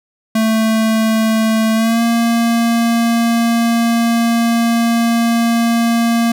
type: tone with pitch glide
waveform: square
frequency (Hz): 221.3 to 232.2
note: A3 to A#3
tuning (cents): +10 to -7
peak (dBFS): -12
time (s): 0.35-6.32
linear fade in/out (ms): 5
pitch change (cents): +83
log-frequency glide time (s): 1.74-2.02
effects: none